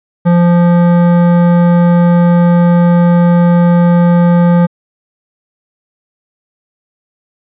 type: tone with hard clipping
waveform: sine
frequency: 173.6 Hz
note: F3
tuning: 10 cents flat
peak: -7 dBFS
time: 0.25-4.67 s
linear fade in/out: 20 ms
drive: 14 dB
effects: resampled to 8000 Hz